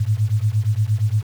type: beating tone pair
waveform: sine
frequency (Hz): 102.6 / 111.2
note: G#2 / A2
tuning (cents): -21 / +19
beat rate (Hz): 8.6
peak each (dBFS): -19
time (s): 0-1.23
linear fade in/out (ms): 10
effects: 7-bit

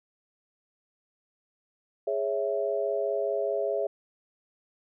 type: chord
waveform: sine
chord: C# minor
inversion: second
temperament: equal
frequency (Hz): 415.3 / 554.4 / 659.3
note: G#4 / C#5 / E5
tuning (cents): 0 / 0 / 0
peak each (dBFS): -30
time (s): 2.07-3.87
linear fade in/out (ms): 5
effects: none

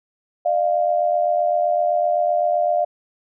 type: tone pair together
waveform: sine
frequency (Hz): 607 / 694.8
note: D#5 / F5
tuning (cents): -43 / -9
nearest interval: major second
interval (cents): 234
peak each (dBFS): -20 / -18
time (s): 0.45-2.85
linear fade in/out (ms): 10
effects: none

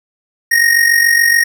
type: tone with amplitude modulation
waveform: square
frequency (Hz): 1864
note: A#6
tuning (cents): -1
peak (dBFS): -6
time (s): 0.51-1.44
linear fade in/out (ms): 10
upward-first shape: sine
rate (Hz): 47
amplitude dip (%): 65
effects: none

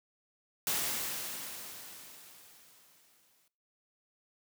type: noise with exponential decay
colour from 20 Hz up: white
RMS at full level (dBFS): -31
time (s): 0.67-3.48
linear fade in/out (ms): 1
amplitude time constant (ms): 610
effects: noise-tail reverb RT60 0.4 s tail -20 dB re dry + high-pass 100 Hz 12 dB/octave

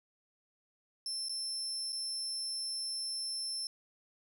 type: tone with dropouts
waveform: 35% pulse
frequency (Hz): 5330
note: E8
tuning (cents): +18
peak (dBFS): -33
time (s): 1.06-3.67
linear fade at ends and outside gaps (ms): 1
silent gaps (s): 1.285-1.294 / 1.922-1.928
effects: none

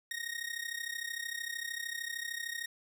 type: tone with amplitude modulation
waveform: sawtooth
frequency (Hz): 1864.7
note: A#6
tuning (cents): 0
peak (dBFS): -30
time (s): 0.11-2.66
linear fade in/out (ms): 2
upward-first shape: sine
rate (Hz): 33.2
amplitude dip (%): 80
effects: none

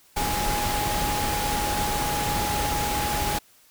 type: tone in noise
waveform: sine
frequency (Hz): 831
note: G#5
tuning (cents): +1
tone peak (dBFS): -27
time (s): 0.16-3.39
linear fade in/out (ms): 10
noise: pink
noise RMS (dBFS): -27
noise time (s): 0.16-3.39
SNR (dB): -3
effects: white hiss -57 dBFS RMS until 3.7 s

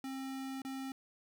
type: tone with dropouts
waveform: square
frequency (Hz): 266.8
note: C4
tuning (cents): +34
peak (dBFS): -40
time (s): 0.04-0.92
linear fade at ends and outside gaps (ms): 2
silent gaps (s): 0.619-0.649
effects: 13-bit

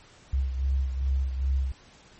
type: beating tone pair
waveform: sine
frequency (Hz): 66.3 / 68.8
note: C2 / C#2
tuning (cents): +23 / -12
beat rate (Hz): 2.5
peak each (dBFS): -24 / -32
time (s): 0.33-1.72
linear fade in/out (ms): 5
effects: pink hiss -54 dBFS RMS until 2.19 s + MP3 32 kbps

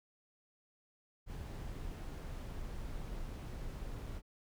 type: noise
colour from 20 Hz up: brown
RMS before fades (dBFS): -43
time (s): 1.26-4.22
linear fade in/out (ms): 50
effects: none

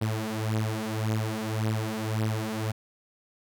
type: beating tone pair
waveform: sawtooth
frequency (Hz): 108.5 / 110.3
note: A2 / A2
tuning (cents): -24 / +5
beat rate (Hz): 1.8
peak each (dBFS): -26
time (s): 0.01-2.72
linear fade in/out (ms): 10
effects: none

